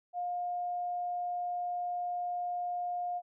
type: tone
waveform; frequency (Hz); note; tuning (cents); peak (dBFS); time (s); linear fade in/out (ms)
sine; 710; F5; +28; -32; 0.13-3.22; 50
effects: none